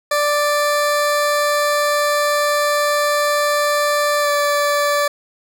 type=tone with pitch glide; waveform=20% pulse; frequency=587.3 to 580.9 Hz; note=D5 to D5; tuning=0 to -19 cents; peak=-10 dBFS; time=0.11-5.08 s; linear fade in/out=5 ms; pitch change=-19 cents; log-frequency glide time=4.21-4.29 s; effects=none